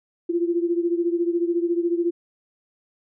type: beating tone pair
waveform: sine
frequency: 340.1 / 354.1 Hz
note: F4 / F4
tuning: -46 / +24 cents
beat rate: 14 Hz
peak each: -21 / -25 dBFS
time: 0.29-2.11 s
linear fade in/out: 10 ms
effects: none